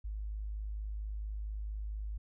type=tone; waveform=sine; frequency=52.2 Hz; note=G#1; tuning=10 cents sharp; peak=-36 dBFS; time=0.04-2.18 s; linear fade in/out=10 ms; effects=none